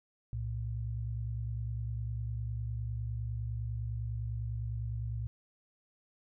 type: tone pair together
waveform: sine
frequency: 63.81 / 113.7 Hz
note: C2 / A#2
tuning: -43 / -43 cents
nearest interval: minor seventh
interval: 1000 cents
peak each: -38 / -35 dBFS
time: 0.33-5.27 s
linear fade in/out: 0 ms
effects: none